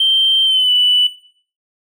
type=tone with pitch glide; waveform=triangle; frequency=3136 to 2974 Hz; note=G7 to F#7; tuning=0 to +8 cents; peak=-7 dBFS; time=0-1.07 s; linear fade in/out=5 ms; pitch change=-92 cents; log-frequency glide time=0.44-0.71 s; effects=noise-tail reverb RT60 0.5 s tail -17 dB re dry + tanh soft clip ceiling -8 dBFS